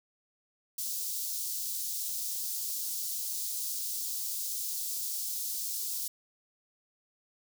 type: high-pass noise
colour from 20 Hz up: white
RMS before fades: -35 dBFS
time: 0.78-6.08 s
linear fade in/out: 5 ms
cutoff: 4500 Hz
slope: 24 dB/octave
effects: none